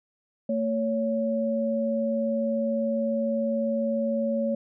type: tone pair together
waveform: sine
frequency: 225.9 / 560 Hz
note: A3 / C#5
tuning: +46 / +18 cents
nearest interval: octave + major third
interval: 1572 cents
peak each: -26 dBFS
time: 0.49-4.55 s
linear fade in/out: 5 ms
effects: none